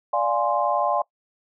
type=chord; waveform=sine; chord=D half-diminished seventh; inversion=none; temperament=equal; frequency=587.3 / 698.5 / 830.6 / 1046.5 Hz; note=D5 / F5 / Ab5 / C6; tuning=0 / 0 / 0 / 0 cents; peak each=-25 dBFS; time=0.13-1.02 s; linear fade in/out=5 ms; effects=noise-tail reverb RT60 0.1 s tail -22 dB re dry